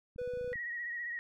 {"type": "clicks", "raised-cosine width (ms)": 5, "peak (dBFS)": -39, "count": 10, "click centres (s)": [0.161, 0.216, 0.276, 0.337, 0.373, 0.412, 0.445, 0.477, 0.519, 0.557]}
{"type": "tone", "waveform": "triangle", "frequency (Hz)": 493.9, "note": "B4", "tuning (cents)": 0, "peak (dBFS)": -33, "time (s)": [0.18, 0.54], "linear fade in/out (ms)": 10}
{"type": "tone with vibrato", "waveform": "sine", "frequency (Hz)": 1902, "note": "A#6", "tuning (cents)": 34, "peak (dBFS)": -36, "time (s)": [0.53, 1.19], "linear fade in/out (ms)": 0, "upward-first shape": "triangle", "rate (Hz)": 15, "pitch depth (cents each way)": 47}
{"effects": []}